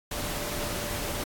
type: tone in noise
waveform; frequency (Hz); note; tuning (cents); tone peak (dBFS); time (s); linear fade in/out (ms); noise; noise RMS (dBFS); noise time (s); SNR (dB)
sine; 587.3; D5; 0; -41; 0.11-1.24; 5; pink; -33; 0.11-1.24; -11
effects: AAC 64 kbps